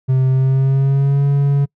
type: tone with pitch glide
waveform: triangle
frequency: 130.81 to 141.01 Hz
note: C3 to C#3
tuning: 0 to +30 cents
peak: -9 dBFS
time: 0.08-1.66 s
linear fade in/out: 20 ms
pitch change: +130 cents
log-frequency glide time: 0.29-1.25 s
effects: noise-tail reverb RT60 0.1 s tail -26 dB re dry